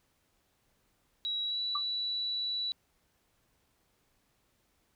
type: tone with pitch glide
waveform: sine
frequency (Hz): 3878 to 3941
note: B7 to B7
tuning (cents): -32 to -4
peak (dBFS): -31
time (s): 1.25-2.72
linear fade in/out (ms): 0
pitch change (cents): +28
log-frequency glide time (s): 1.43-1.6
type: tone with exponential decay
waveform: sine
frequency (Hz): 1174.7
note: D6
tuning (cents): 0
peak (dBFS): -28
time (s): 1.75-1.83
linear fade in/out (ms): 5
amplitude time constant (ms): 17
effects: pink hiss -73 dBFS RMS until 4.95 s